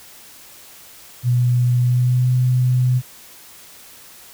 sine tone with pitch glide, 122.9 to 125.99 Hz, B2 to B2, -8 to +35 cents, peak -13 dBFS, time 1.23-3.02 s, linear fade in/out 50 ms, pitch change +43 cents, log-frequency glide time 1.76-2.3 s, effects white hiss -43 dBFS RMS until 4.33 s

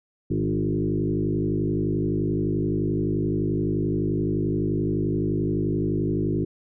sine tone with frequency modulation, 235.9 Hz, A#3, 21 cents sharp, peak -21 dBFS, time 0.3-6.45 s, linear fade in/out 10 ms, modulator 51.6 Hz, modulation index 2.9, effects none

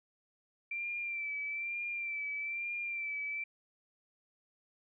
sine tone with vibrato, 2349 Hz, D7, in tune, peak -35 dBFS, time 0.71-3.44 s, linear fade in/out 5 ms, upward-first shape sine, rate 1.1 Hz, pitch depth 41 cents each way, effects none

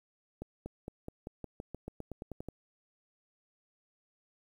accelerating click train, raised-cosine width 2 ms, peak -27 dBFS, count 15, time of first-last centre 0.42-2.486 s, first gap 240 ms, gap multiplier 0.92, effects 10-bit

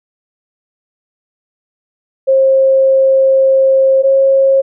sine tone pair in turn, 534 / 540.2 Hz, C5 / C#5, +35 / -45 cents, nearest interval unison, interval 20 cents, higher second, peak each -6 dBFS, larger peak neither, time 2.27-4.03 / 4.03-4.62 s, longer first, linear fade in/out 20 ms, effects none

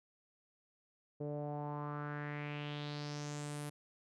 sawtooth tone with low-pass filter sweep, 147 Hz, D3, 2 cents sharp, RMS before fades -42 dBFS, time 1.2-3.7 s, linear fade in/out 10 ms, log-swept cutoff 490 to 11000 Hz, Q 3.7, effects none

